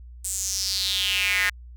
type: tone with high-pass filter sweep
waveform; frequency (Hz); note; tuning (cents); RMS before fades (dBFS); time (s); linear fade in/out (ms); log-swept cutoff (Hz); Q
square; 96.4; G2; -28; -25; 0.24-1.5; 10; 8400 to 1800; 4.9
effects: added 60 Hz sine -40 dBFS peak until 1.76 s